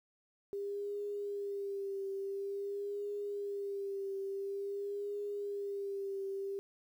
sine tone with vibrato, 400 Hz, G4, 35 cents sharp, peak -36 dBFS, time 0.53-6.59 s, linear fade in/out 0 ms, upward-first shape triangle, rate 0.48 Hz, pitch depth 44 cents each way, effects 11-bit

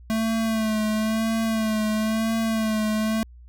square tone with vibrato, 220 Hz, A3, in tune, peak -22 dBFS, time 0.1-3.23 s, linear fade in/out 0 ms, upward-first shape sine, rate 0.99 Hz, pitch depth 39 cents each way, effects added 60 Hz sine -43 dBFS peak until 3.48 s

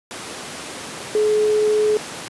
sine tone in noise, 425.3 Hz, G#4, 41 cents sharp, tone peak -14 dBFS, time 1.15-1.97 s, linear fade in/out 0 ms, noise pink, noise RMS -31 dBFS, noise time 0.11-2.28 s, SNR +14 dB, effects high-pass 200 Hz 12 dB/octave + resampled to 24000 Hz

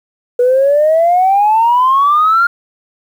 sine exponential sweep, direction up, 483.3 to 1416 Hz, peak -6 dBFS, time 0.39-2.47 s, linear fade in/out 5 ms, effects tanh soft clip ceiling -3 dBFS + 7-bit

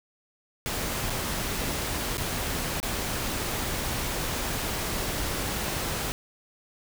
pink noise with dropouts, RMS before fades -30 dBFS, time 0.66-6.12 s, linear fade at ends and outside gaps 0 ms, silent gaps 1.097-1.103 / 2.171-2.18 / 2.801-2.829 s, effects none

